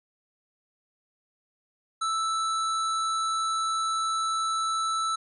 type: tone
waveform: square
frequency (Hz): 1318.5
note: E6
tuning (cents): 0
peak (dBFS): -26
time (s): 2.01-5.16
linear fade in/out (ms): 10
effects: resampled to 24000 Hz